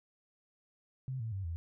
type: tone with pitch steps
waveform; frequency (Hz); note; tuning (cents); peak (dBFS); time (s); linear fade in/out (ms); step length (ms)
sine; 130.81 / 112.57 / 96.87 / 83.36; C3 / A2 / G2 / E2; 0 / +40 / -20 / +20; -35; 1.08-1.56; 0; 120
effects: none